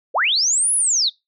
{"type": "linear two-way sweep", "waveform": "sine", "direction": "up then down", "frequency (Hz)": [380, 10690, 3404], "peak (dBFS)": -15, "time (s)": [0.14, 1.1], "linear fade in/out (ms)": 20, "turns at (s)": 0.74, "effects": ["noise-tail reverb RT60 0.2 s tail -23 dB re dry"]}